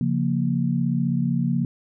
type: chord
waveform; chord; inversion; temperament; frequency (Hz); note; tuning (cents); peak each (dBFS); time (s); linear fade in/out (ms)
sine; Bb minor; first; equal; 138.59 / 174.61 / 233.1; Db3 / F3 / Bb3; 0 / 0 / 0; -24; 0.01-1.65; 2
effects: none